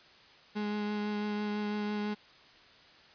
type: tone with vibrato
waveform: 35% pulse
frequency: 208.8 Hz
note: G#3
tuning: 10 cents sharp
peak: -30 dBFS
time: 0.55-2.15 s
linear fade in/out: 20 ms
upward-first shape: triangle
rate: 6 Hz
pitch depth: 13 cents each way
effects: white hiss -57 dBFS RMS until 3.14 s + resampled to 11025 Hz